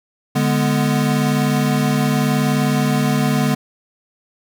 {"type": "chord", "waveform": "square", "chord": "G# diminished", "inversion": "second", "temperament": "equal", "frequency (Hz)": [146.83, 207.7, 246.9], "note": ["D3", "G#3", "B3"], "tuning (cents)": [0, 0, 0], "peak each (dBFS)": [-19, -21, -20], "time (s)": [0.35, 3.55], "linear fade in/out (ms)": 10, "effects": []}